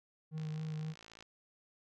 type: tone with vibrato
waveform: triangle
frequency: 155.56 Hz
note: D#3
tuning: in tune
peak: -35 dBFS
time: 0.31-0.95 s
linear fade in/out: 50 ms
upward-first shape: sine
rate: 3.8 Hz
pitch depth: 17 cents each way
type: click train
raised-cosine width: 0.2 ms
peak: -36 dBFS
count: 48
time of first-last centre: 0.38-1.225 s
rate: 55.6 Hz
effects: none